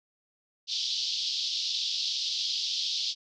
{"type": "band-pass noise", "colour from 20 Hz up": "white", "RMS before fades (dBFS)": -31, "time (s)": [0.67, 3.15], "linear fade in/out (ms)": 50, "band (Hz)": [3200, 5200], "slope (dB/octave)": 48, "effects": []}